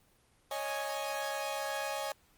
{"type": "chord", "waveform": "sawtooth", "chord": "C# suspended second", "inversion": "none", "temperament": "equal", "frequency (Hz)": [554.4, 622.3, 830.6], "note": ["C#5", "D#5", "G#5"], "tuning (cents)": [0, 0, 0], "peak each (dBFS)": [-35, -36, -34], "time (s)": [0.51, 2.12], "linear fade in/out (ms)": 2, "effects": ["pink hiss -67 dBFS RMS until 2.37 s", "Opus 24 kbps"]}